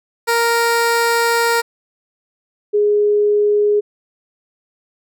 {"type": "tone pair in turn", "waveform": ["15% pulse", "sine"], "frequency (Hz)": [466.2, 415.3], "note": ["A#4", "G#4"], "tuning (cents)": [0, 0], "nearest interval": "major second", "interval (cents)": 200, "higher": "first", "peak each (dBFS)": [-7, -11], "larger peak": "first", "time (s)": [[0.27, 1.62], [2.73, 3.81]], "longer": "first", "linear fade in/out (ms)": 20, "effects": []}